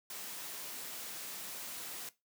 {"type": "noise", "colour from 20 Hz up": "white", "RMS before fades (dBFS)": -44, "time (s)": [0.1, 2.09], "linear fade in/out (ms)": 2, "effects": ["noise-tail reverb RT60 0.2 s tail -17 dB re dry", "high-pass 150 Hz 12 dB/octave"]}